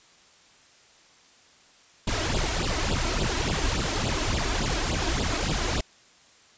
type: noise with flanger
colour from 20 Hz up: pink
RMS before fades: -26 dBFS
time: 2.07-5.81 s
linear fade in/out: 5 ms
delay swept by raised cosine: 0.24 to 3.14 ms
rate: 3.5 Hz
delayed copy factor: +1
effects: white hiss -56 dBFS RMS until 6.57 s + resampled to 16000 Hz